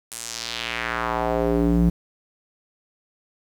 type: tone with band-pass filter sweep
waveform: square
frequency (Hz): 58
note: A#1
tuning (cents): -8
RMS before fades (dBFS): -23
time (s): 0.11-1.9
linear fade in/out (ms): 10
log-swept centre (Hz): 10000 to 170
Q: 1.9
effects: 8-bit